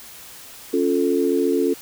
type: chord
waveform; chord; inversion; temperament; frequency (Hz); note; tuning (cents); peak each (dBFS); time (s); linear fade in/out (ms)
sine; Db augmented; none; equal with one note detuned; 277.2 / 351.7 / 440; Db4 / F4 / A4; 0 / +12 / 0; -21; 0.73-1.74; 10
effects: white hiss -41 dBFS RMS until 1.81 s